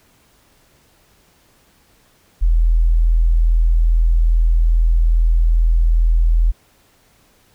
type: tone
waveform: sine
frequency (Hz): 41.2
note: E1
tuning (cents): 0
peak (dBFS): -10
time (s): 2.41-6.52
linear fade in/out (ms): 20
effects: pink hiss -55 dBFS RMS until 7.54 s